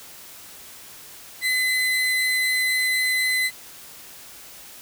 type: tone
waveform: 35% pulse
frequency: 2026 Hz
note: B6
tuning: 44 cents sharp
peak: -18 dBFS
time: 1.41-3.51 s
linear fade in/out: 50 ms
effects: white hiss -43 dBFS RMS until 4.81 s